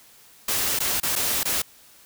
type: noise with dropouts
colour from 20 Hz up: white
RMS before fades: -24 dBFS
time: 0.48-1.62 s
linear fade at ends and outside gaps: 5 ms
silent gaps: 0.79-0.802 / 1.001-1.031 / 1.155-1.16 / 1.433-1.453 s
effects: white hiss -52 dBFS RMS until 2.05 s